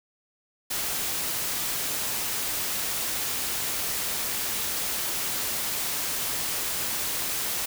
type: noise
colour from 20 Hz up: white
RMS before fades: -29 dBFS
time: 0.7-7.66 s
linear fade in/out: 10 ms
effects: none